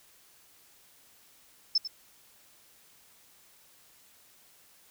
sine tone with echo, 5274 Hz, E8, in tune, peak -21 dBFS, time 1.75-1.78 s, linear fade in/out 5 ms, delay 96 ms, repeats 1, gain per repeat -12 dB, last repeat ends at 1.876 s, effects white hiss -60 dBFS RMS until 4.9 s

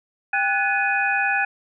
sine tone cluster, 793 / 1480 / 1710 / 2491 Hz, G5 / F#6 / A6 / D#7, +20 / 0 / -50 / +1 cents, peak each -24 dBFS, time 0.33-1.45 s, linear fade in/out 5 ms, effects none

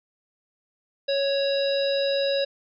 harmonic tone, 554.4 Hz, C#5, in tune, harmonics 1 / 3 / 5 / 7 / 9, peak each -22 / -36 / -36 / -30 / -35 dBFS, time 1.08-2.45 s, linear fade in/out 10 ms, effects none

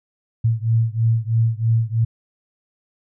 sine beating tone pair, 112.5 / 115.6 Hz, A2 / A#2, +39 / -14 cents, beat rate 3.1 Hz, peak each -18 / -19 dBFS, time 0.44-2.05 s, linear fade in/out 10 ms, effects none

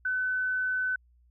sine tone, 1510 Hz, F#6, 35 cents sharp, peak -26 dBFS, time 0.05-0.96 s, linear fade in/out 5 ms, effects added 60 Hz sine -59 dBFS peak until 1.3 s

